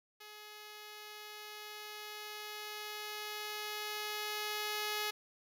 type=tone with level ramp; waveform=5% pulse; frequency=421.8 Hz; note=G#4; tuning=27 cents sharp; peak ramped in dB=-39 to -23 dBFS; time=0.2-5.11 s; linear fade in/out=10 ms; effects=none